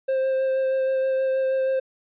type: tone with vibrato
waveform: triangle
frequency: 528 Hz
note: C5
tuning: 16 cents sharp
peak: -18 dBFS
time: 0.08-1.8 s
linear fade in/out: 10 ms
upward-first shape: sine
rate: 6.3 Hz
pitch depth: 11 cents each way
effects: resampled to 8000 Hz